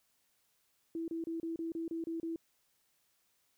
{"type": "tone bursts", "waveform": "sine", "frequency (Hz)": 329.6, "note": "E4", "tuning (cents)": 0, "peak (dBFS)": -35, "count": 9, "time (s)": [0.95, 2.36], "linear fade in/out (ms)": 2, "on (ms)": 130, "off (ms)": 30, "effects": ["white hiss -75 dBFS RMS until 3.57 s"]}